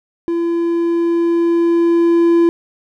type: tone with level ramp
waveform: triangle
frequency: 338.7 Hz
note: E4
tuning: 47 cents sharp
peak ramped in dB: -13 to -6 dBFS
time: 0.28-2.49 s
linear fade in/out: 0 ms
effects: none